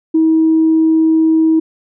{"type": "tone", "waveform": "sine", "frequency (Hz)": 320.3, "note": "E4", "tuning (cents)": -50, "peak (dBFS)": -7, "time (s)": [0.14, 1.6], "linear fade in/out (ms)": 10, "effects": ["tanh soft clip ceiling -3 dBFS"]}